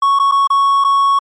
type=tone with dropouts; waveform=triangle; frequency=1108.7 Hz; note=C#6; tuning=in tune; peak=-7 dBFS; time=0.02-1.19 s; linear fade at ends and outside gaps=5 ms; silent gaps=0.19-0.197 / 0.314-0.32 / 0.473-0.502 / 0.841-0.846 s; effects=MP3 48 kbps